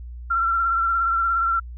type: tone with vibrato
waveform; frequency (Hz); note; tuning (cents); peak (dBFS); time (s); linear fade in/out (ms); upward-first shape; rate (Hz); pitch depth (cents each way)
sine; 1357; E6; +50; -18; 0.3-1.6; 10; triangle; 17; 43
effects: added 60 Hz sine -33 dBFS peak until 1.77 s